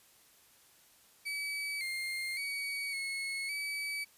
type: tone with pitch steps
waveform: 35% pulse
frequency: 2286 / 2116 / 2256 / 2184 / 2288 Hz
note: D7 / C7 / C#7 / C#7 / D7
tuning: -47 / +19 / +30 / -26 / -46 cents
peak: -33 dBFS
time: 1.25-4.05 s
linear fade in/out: 20 ms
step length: 560 ms
effects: white hiss -63 dBFS RMS until 4.17 s + resampled to 32000 Hz